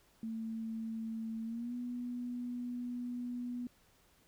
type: tone with pitch glide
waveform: sine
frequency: 224.1 to 244.4 Hz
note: A3 to B3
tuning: +32 to -18 cents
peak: -37 dBFS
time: 0.23-3.67 s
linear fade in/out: 2 ms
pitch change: +150 cents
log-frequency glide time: 1.44-1.74 s
effects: pink hiss -68 dBFS RMS until 4.27 s